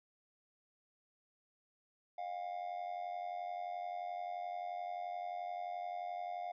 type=tone with amplitude modulation; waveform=triangle; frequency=710 Hz; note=F5; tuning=28 cents sharp; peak=-34 dBFS; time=2.18-6.52 s; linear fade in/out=5 ms; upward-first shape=sine; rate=91.5 Hz; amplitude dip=75%; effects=resampled to 11025 Hz